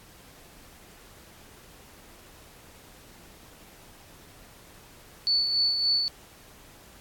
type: tone with tremolo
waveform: sine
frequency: 4466 Hz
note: C#8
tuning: 12 cents sharp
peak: -20 dBFS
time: 5.27-6.08 s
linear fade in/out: 0 ms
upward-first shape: sine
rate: 3.5 Hz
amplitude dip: 45%
effects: pink hiss -52 dBFS RMS until 7 s + AAC 64 kbps